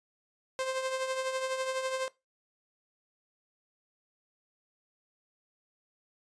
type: tone with tremolo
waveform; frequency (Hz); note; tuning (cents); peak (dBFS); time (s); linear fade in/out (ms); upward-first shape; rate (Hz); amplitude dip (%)
sawtooth; 523.3; C5; 0; -25; 0.59-2.08; 0; triangle; 12; 60
effects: noise-tail reverb RT60 0.2 s tail -18 dB re dry + resampled to 22050 Hz